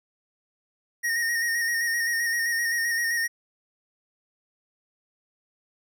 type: tone with vibrato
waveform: square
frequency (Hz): 1860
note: A#6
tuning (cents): -4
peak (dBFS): -24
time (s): 1.03-3.28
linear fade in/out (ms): 20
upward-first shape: square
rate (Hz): 7.7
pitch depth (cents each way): 29
effects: none